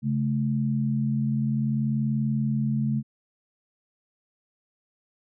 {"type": "tone pair together", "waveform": "sine", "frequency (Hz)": [136.62, 217.2], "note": ["C#3", "A3"], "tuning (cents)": [-25, -22], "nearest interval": "minor sixth", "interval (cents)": 803, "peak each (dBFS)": -25, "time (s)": [0.02, 3.03], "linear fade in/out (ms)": 50, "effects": []}